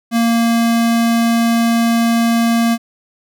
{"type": "tone", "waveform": "square", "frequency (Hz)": 231.6, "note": "A#3", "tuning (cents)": -11, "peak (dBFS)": -12, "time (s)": [0.11, 2.78], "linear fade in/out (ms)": 50, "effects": []}